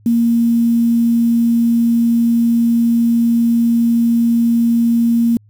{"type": "tone with quantisation", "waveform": "sine", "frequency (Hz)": 233.1, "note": "A#3", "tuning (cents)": 0, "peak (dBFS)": -10, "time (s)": [0.06, 5.37], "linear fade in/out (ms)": 2, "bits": 6, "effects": ["added 105 Hz sine -45 dBFS peak until 5.49 s"]}